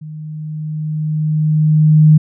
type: tone with level ramp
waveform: sine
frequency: 154.2 Hz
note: D#3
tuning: 15 cents flat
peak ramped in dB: -27 to -3 dBFS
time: 0.01-2.18 s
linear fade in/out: 10 ms
effects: none